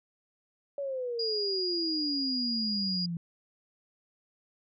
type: exponential sweep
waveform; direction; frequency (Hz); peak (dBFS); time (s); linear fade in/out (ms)
sine; down; 571 to 165.8; -31; 0.78-3.17; 2
type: tone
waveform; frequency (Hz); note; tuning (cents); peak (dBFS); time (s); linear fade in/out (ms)
sine; 4863; D#8; -40; -30; 1.19-3.06; 5
effects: none